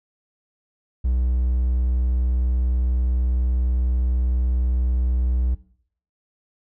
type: tone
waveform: triangle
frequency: 62.1 Hz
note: B1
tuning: 10 cents sharp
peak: -16 dBFS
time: 1.04-5.55 s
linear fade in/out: 10 ms
effects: noise-tail reverb RT60 0.6 s tail -18 dB re dry